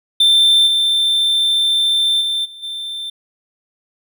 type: tone with level steps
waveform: triangle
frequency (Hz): 3563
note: A7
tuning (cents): +21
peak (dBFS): -7 / -11 / -15 / -32 / -22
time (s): 0.2-3.1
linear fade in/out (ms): 5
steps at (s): 0.66 / 2.2 / 2.44 / 2.62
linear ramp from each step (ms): 20
effects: none